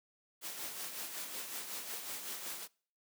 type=noise with tremolo; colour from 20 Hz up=white; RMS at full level=-41 dBFS; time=0.41-2.68 s; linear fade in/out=50 ms; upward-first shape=sine; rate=5.4 Hz; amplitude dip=45%; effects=noise-tail reverb RT60 0.5 s tail -26 dB re dry + high-pass 200 Hz 12 dB/octave